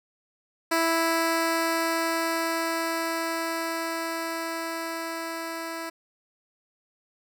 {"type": "tone with level ramp", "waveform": "10% pulse", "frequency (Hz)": 329.6, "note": "E4", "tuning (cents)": 0, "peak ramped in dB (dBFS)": [-13, -24], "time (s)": [0.71, 5.9], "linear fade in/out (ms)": 10, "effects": []}